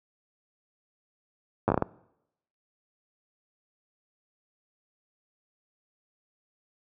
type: slowing click train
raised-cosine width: 1 ms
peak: -9 dBFS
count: 7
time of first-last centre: 1.68-1.823 s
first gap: 9 ms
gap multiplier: 1.39
effects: noise-tail reverb RT60 0.8 s tail -22 dB re dry + high-pass 80 Hz 12 dB/octave